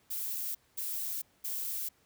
violet noise bursts, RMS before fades -36 dBFS, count 3, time 0.1-1.89 s, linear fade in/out 10 ms, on 450 ms, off 220 ms, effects pink hiss -68 dBFS RMS until 2.05 s + high-pass 60 Hz 12 dB/octave

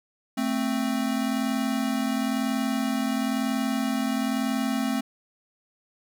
square tone pair together, 221.5 / 262.5 Hz, A3 / C4, +12 / +6 cents, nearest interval minor third, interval 294 cents, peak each -28 / -27 dBFS, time 0.37-5.01 s, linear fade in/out 10 ms, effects none

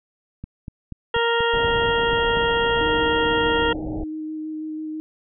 click train, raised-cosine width 5 ms, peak -20 dBFS, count 9, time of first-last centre 0.44-2.372 s, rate 4.14 Hz
harmonic tone, 466.2 Hz, A#4, in tune, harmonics 1 / 2 / 3 / 4 / 6 / 7, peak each -21 / -24 / -26 / -27 / -29 / -29 dBFS, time 1.14-3.73 s, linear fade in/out 5 ms
pink low-pass noise, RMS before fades -31 dBFS, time 1.53-4.04 s, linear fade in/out 5 ms, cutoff 810 Hz, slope 96 dB/octave
sine tone with vibrato, 311.1 Hz, D#4, in tune, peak -27 dBFS, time 2.81-5 s, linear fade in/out 0 ms, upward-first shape square, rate 6.1 Hz, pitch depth 8 cents each way
effects none

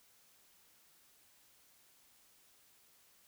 silence, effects white hiss -67 dBFS RMS until 3.27 s

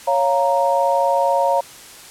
sine chord, Bb minor, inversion first, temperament equal, 554.4 / 698.5 / 932.3 Hz, Db5 / F5 / Bb5, 0 / 0 / 0 cents, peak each -18 / -20 / -18 dBFS, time 0.07-1.61 s, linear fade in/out 10 ms, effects white hiss -40 dBFS RMS until 2.1 s + low-pass 11000 Hz 12 dB/octave

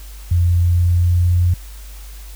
sine tone with pitch glide, 87 to 88.32 Hz, F2 to F2, -6 to +20 cents, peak -11 dBFS, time 0.31-1.54 s, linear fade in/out 5 ms, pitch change +26 cents, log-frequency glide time 0.65-1.38 s, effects added 50 Hz sine -32 dBFS peak until 2.35 s + white hiss -43 dBFS RMS until 2.35 s

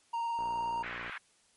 triangle tone with vibrato, 930 Hz, A#5, 4 cents flat, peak -29 dBFS, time 0.13-0.83 s, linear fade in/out 10 ms, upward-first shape triangle, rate 19 Hz, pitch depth 23 cents each way
click train, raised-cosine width 1 ms, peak -32 dBFS, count 43, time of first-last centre 0.39-1.096 s, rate 59.5 Hz
pink band-pass noise, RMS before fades -41 dBFS, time 0.83-1.18 s, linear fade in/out 5 ms, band 1300 to 2300 Hz, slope 24 dB/octave
effects white hiss -67 dBFS RMS until 1.56 s + MP3 48 kbps

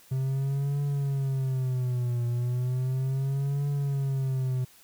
triangle tone with vibrato, 130.81 Hz, C3, in tune, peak -23 dBFS, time 0.11-4.65 s, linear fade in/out 10 ms, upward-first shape triangle, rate 0.35 Hz, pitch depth 160 cents each way, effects white hiss -56 dBFS RMS until 4.83 s

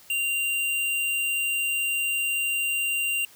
sine tone with sample-and-hold, 2778 Hz, F7, 10 cents flat, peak -23 dBFS, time 0.1-3.25 s, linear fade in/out 2 ms, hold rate 11025 Hz, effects white hiss -52 dBFS RMS until 3.35 s

